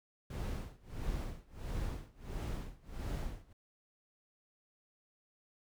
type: noise with tremolo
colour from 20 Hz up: brown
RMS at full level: -37 dBFS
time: 0.3-3.53 s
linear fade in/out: 5 ms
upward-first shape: sine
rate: 1.5 Hz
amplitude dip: 95%
effects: none